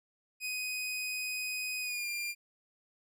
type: tone with pitch glide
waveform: sawtooth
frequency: 2502 to 2393 Hz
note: D#7 to D7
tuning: +9 to +32 cents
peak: -31 dBFS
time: 0.4-2.35 s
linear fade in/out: 50 ms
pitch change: -77 cents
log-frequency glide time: 1.81-2.08 s
effects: none